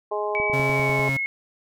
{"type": "harmonic tone", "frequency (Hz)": 209, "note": "G#3", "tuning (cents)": 11, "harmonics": [2, 3, 4, 5], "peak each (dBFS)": [-27, -29, -30, -31], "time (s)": [0.11, 1.09], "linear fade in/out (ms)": 10}
{"type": "tone with pitch glide", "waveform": "sine", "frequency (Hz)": [2281, 2173], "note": ["C#7", "C#7"], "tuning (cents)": [49, -35], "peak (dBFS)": -23, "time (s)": [0.35, 1.26], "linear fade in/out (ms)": 0, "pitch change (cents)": -84, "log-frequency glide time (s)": [0.67, 1.11]}
{"type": "click train", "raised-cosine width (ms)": 3, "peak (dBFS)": -23, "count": 8, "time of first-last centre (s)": [0.4, 1.093], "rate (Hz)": 10.1}
{"type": "tone", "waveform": "35% pulse", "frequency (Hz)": 135.4, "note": "C#3", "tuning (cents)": -40, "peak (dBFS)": -23, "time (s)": [0.53, 1.17], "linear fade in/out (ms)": 5}
{"effects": []}